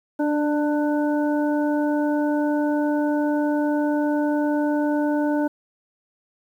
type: harmonic tone with a mistuned harmonic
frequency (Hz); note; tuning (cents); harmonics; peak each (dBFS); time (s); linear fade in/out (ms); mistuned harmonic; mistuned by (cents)
297.5; D4; +22; 1 / 2 / 3 / 5; -20 / -26 / -30 / -34; 0.19-5.48; 10; 1; -16
effects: 9-bit